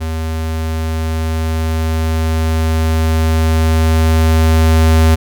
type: tone with level ramp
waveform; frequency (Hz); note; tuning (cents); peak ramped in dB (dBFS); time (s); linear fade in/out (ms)
square; 80.2; E2; -47; -18 to -7; 0-5.16; 20
effects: none